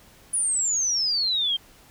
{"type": "exponential sweep", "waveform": "sine", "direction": "down", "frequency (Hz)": [9956, 3136], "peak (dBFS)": -21, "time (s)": [0.33, 1.57], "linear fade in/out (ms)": 10, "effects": ["pink hiss -53 dBFS RMS until 1.9 s"]}